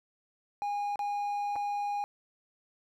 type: tone with dropouts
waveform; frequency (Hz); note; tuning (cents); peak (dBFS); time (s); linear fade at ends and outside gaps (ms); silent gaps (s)
triangle; 818; G#5; -26; -28; 0.62-2.04; 0; 0.958-0.992 / 1.557-1.562
effects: none